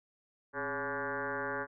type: tone with frequency modulation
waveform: sine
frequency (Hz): 1002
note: B5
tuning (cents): +25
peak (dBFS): -33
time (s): 0.53-1.67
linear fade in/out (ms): 50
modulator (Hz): 147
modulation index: 4.9
effects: none